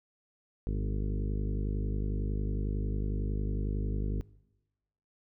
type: harmonic tone with a mistuned harmonic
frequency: 51 Hz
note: G#1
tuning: 31 cents flat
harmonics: 1 / 2 / 3 / 4 / 5 / 6 / 7 / 8 / 9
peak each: -30 / -36 / -40 / -42 / -44 / -46 / -47 / -48 / -49 dBFS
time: 0.67-4.21 s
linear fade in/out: 0 ms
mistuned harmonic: 4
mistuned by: +25 cents
effects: noise-tail reverb RT60 1.0 s tail -22 dB re dry